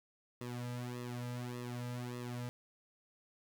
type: tone with flanger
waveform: sawtooth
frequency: 122.4 Hz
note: B2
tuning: 15 cents flat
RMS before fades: -42 dBFS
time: 0.41-2.49 s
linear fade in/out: 0 ms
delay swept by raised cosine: 1.3 to 2.8 ms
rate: 1.7 Hz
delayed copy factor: -0.95
effects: 12-bit